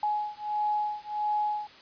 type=beating tone pair; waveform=sine; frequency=840 / 841.5 Hz; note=G#5 / G#5; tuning=+19 / +23 cents; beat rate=1.5 Hz; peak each=-30 dBFS; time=0.03-1.67 s; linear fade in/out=2 ms; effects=white hiss -51 dBFS RMS until 1.81 s + resampled to 11025 Hz